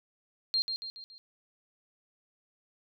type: tone with echo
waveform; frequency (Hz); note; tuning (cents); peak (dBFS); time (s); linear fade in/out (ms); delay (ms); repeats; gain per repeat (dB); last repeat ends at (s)
sine; 4197; C8; +5; -25; 0.54-0.62; 0; 140; 4; -6; 1.18
effects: none